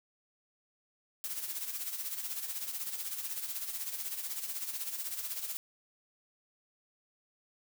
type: noise with tremolo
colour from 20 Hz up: blue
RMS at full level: -36 dBFS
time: 1.24-5.57 s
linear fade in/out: 0 ms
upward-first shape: sine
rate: 16 Hz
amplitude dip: 60%
effects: none